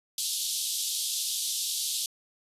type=band-pass noise; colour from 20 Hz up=pink; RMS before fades=-31 dBFS; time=0.18-2.06 s; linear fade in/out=2 ms; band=3300 to 13000 Hz; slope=48 dB/octave; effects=resampled to 32000 Hz